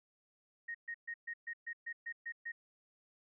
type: tone bursts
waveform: sine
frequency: 1864.7 Hz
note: A#6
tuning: in tune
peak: -39 dBFS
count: 10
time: 0.68-2.52 s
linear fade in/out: 10 ms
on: 67 ms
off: 130 ms
effects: none